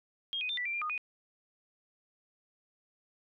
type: tone with pitch steps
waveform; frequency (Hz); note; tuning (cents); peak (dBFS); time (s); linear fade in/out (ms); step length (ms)
sine; 3238 / 2497 / 3585 / 1968 / 2356 / 2400 / 1231 / 2478; G#7 / D#7 / A7 / B6 / D7 / D7 / D#6 / D#7; -45 / +6 / +32 / -7 / +5 / +37 / -19 / -8; -32; 0.33-0.978; 0; 81
effects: none